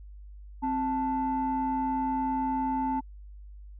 sine tone pair together, 262.9 / 880 Hz, C4 / A5, +8 / 0 cents, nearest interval octave + major sixth, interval 2092 cents, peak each -28 / -27 dBFS, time 0.62-3.01 s, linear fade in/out 20 ms, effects tanh soft clip ceiling -21 dBFS + added 50 Hz sine -43 dBFS peak until 3.79 s

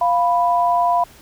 sine tone pair together, 698.5 / 987.8 Hz, F5 / B5, 0 / 0 cents, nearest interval tritone, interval 600 cents, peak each -16 / -17 dBFS, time 0.01-1.04 s, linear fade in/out 5 ms, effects pink hiss -46 dBFS RMS until 1.21 s

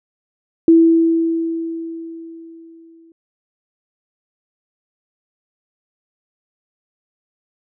sine tone with exponential decay, 329.6 Hz, E4, in tune, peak -5 dBFS, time 0.68-3.12 s, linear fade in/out 2 ms, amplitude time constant 530 ms, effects none

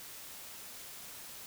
silence, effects white hiss -48 dBFS RMS until 1.46 s

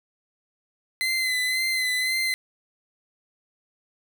30% pulse tone with vibrato, 2042 Hz, C7, 43 cents flat, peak -20 dBFS, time 1.01-2.34 s, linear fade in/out 0 ms, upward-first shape sine, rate 1.9 Hz, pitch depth 34 cents each way, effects none

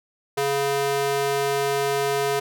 square tone with high-pass filter, 140 Hz, C#3, 18 cents sharp, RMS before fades -23 dBFS, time 0.37-2.4 s, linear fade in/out 10 ms, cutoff 440 Hz, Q 1.4, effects none

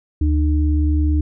sine tone pair together, 74.5 / 303 Hz, D2 / D#4, +25 / -46 cents, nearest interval 2 octaves, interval 2429 cents, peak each -14 / -22 dBFS, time 0.21-1.21 s, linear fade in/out 5 ms, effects none

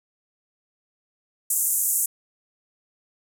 white band-pass noise, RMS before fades -23 dBFS, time 1.5-2.06 s, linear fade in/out 5 ms, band 7000 to 14000 Hz, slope 48 dB/octave, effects none

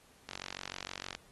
click train, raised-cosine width 0.2 ms, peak -22 dBFS, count 41, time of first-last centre 0.29-1.15 s, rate 46.5 Hz, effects pink hiss -63 dBFS RMS until 1.31 s + AAC 32 kbps

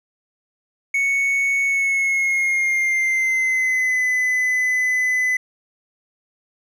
triangle tone with pitch glide, 2217 to 2010 Hz, C#7 to B6, 0 to +30 cents, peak -15 dBFS, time 0.94-5.37 s, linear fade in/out 5 ms, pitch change -170 cents, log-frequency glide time 1.64-4.04 s, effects none

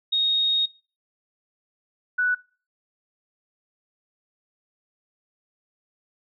sine tone pair in turn, 3733 / 1481.4 Hz, A#7 / F#6, +2 / +2 cents, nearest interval octave + major third, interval 1600 cents, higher first, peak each -19 dBFS, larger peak neither, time 0.12-0.66 / 2.18-2.35 s, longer first, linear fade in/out 10 ms, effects noise-tail reverb RT60 0.4 s tail -24 dB re dry

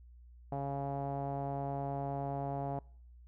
sawtooth tone with low-pass filter, 139.2 Hz, C#3, 8 cents sharp, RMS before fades -37 dBFS, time 0.52-2.79 s, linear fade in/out 2 ms, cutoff 750 Hz, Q 5.5, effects noise-tail reverb RT60 0.6 s tail -25 dB re dry + added 60 Hz sine -53 dBFS peak until 3.27 s

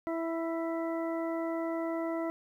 harmonic tone with a mistuned harmonic, 329.6 Hz, E4, in tune, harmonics 1 / 2 / 3 / 4 / 6, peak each -33 / -35 / -43 / -44 / -47 dBFS, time 0.07-2.3 s, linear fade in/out 0 ms, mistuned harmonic 4, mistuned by +16 cents, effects 11-bit

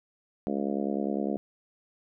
harmonic tone, 69.9 Hz, C#2, 15 cents sharp, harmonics 3 / 4 / 5 / 6 / 7 / 8 / 9 / 10, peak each -31 / -33 / -35 / -37 / -38 / -39 / -40 / -41 dBFS, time 0.47-1.37 s, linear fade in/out 0 ms, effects none

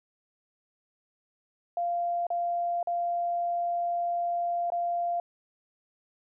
sine tone with dropouts, 694 Hz, F5, 11 cents flat, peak -26 dBFS, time 1.77-5.2 s, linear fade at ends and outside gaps 2 ms, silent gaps 2.268-2.303 / 2.829-2.872 / 4.702-4.72 s, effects none

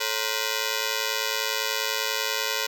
5% pulse ring-modulated tone, 493.9 Hz, B4, in tune, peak -10 dBFS, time 0-2.67 s, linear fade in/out 10 ms, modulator 55.1 Hz, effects none

